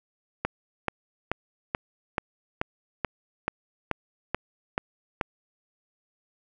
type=click train; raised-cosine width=0.5 ms; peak=-10 dBFS; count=12; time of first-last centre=0.45-5.212 s; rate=2.31 Hz; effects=none